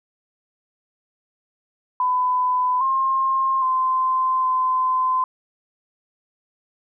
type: tone with pitch steps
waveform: sine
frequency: 1003 / 1064 / 1036 / 1028 Hz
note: B5 / C6 / C6 / C6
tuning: +26 / +29 / -17 / -31 cents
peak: -17 dBFS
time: 2-5.24 s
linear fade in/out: 2 ms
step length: 810 ms
effects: none